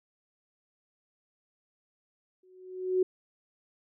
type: tone with exponential growth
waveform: sine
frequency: 370 Hz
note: F#4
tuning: in tune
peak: -20 dBFS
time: 2.43-3.03 s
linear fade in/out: 5 ms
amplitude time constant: 130 ms
effects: none